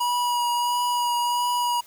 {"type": "tone with vibrato", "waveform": "square", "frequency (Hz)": 967, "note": "B5", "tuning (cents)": -37, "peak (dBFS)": -22, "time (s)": [0, 1.81], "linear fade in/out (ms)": 10, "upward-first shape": "triangle", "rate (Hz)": 1.5, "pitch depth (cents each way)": 16, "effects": ["white hiss -51 dBFS RMS until 1.86 s"]}